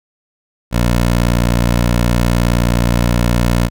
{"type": "tone", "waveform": "15% pulse", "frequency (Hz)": 59.2, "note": "A#1", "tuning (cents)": 27, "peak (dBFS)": -5, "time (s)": [0.71, 3.7], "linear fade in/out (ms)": 50, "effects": []}